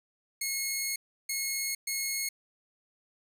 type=tone bursts at uneven times; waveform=10% pulse; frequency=2172 Hz; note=C#7; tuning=36 cents flat; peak=-21 dBFS; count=3; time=0.41-0.96 / 1.29-1.75 / 1.87-2.29 s; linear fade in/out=5 ms; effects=none